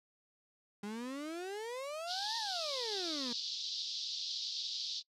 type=exponential two-way sweep; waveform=35% pulse; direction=up then down; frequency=200 to 932.3 to 231 Hz; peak=-38 dBFS; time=0.83-3.33 s; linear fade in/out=5 ms; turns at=2.37 s
type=band-pass noise; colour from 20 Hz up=white; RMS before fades=-40 dBFS; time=2.06-5.03 s; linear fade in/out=50 ms; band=3500 to 5100 Hz; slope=48 dB/octave
effects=noise-tail reverb RT60 0.1 s tail -25 dB re dry + low-pass 10000 Hz 12 dB/octave